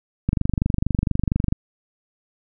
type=click train; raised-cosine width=5 ms; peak=-7 dBFS; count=31; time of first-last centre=0.29-1.525 s; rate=24.3 Hz; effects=none

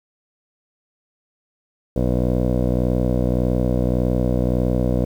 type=tone with low-pass filter; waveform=15% pulse; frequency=61.74 Hz; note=B1; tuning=in tune; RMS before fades=-19 dBFS; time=1.96-5.05 s; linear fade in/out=5 ms; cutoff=470 Hz; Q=4.2; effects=8-bit

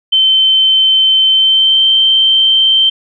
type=tone with pitch glide; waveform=sine; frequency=3087 to 3121 Hz; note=G7 to G7; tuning=-27 to -8 cents; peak=-6 dBFS; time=0.12-2.9 s; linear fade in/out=10 ms; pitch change=+19 cents; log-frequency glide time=1.3-1.84 s; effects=none

